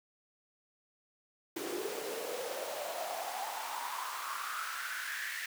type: noise with high-pass filter sweep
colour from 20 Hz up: pink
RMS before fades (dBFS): -39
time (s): 1.56-5.46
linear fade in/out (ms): 5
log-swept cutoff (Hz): 350 to 1900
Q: 6.1
effects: none